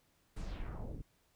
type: noise with low-pass filter sweep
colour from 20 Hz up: brown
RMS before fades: -42 dBFS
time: 0.36-1.02 s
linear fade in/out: 10 ms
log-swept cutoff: 10000 to 260 Hz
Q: 1.9
effects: pink hiss -73 dBFS RMS until 1.35 s